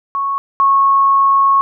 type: tone pair in turn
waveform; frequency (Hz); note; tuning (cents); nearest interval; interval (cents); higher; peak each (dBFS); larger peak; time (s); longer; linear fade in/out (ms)
sine; 1105 / 1098; C#6 / C#6; -6 / -17; unison; 11; first; -15 / -8; second; 0.15-0.38 / 0.6-1.61; second; 0
effects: none